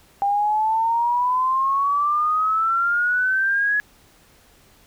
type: exponential sweep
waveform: sine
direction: up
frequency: 796 to 1692 Hz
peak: -17 dBFS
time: 0.22-3.8 s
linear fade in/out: 0 ms
effects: pink hiss -54 dBFS RMS until 4.86 s